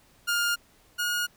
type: tone pair in turn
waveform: sawtooth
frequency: 1412 / 1437.5 Hz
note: F6 / F6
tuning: +19 / +50 cents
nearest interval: unison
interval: 31 cents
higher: second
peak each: -20 / -22 dBFS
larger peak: first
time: 0.27-0.56 / 0.98-1.27 s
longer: neither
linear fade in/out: 20 ms
effects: pink hiss -60 dBFS RMS until 1.36 s